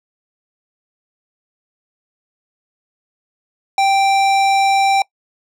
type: tone with hard clipping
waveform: sine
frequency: 784 Hz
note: G5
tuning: in tune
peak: -13 dBFS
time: 3.78-5.02 s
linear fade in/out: 2 ms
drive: 15 dB
effects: noise-tail reverb RT60 0.1 s tail -23 dB re dry